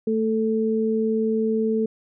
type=tone pair together; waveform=sine; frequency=221.8 / 440 Hz; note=A3 / A4; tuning=+14 / 0 cents; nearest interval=octave; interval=1186 cents; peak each=-22 dBFS; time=0.07-1.86 s; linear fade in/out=5 ms; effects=none